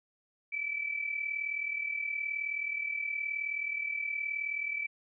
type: tone pair together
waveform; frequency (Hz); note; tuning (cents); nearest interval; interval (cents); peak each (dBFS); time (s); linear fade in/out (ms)
sine; 2305 / 2344; D7 / D7; -33 / -4; unison; 29; -33 / -38; 0.52-4.87; 10
effects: none